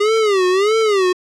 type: tone with vibrato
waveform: square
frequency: 403.4 Hz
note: G4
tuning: 50 cents sharp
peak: -13 dBFS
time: 0-1.13 s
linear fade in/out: 10 ms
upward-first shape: sine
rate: 1.6 Hz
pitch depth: 180 cents each way
effects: low-pass 6000 Hz 12 dB/octave